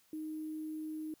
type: tone with sample-and-hold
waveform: sine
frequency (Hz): 311.1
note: D#4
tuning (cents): 0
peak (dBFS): -38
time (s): 0.13-1.14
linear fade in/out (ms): 2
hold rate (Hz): 11025
effects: white hiss -69 dBFS RMS until 1.2 s